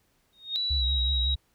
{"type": "tone with exponential growth", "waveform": "sine", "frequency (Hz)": 3718, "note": "A#7", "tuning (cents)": -5, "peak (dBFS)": -24, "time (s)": [0.33, 0.56], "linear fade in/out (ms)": 0, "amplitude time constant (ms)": 49}
{"type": "tone with pitch glide", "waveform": "sine", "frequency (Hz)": [3936, 3828], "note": ["B7", "A#7"], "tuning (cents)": [-7, 45], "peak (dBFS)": -26, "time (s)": [0.55, 1.35], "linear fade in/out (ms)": 10, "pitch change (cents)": -48, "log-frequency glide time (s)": [0.8, 0.85]}
{"type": "tone with vibrato", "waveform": "sine", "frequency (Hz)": 66, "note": "C2", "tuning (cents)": 16, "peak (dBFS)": -25, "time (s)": [0.7, 1.36], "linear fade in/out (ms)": 10, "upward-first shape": "sine", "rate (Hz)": 5.4, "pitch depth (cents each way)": 110}
{"effects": ["pink hiss -69 dBFS RMS until 1.54 s"]}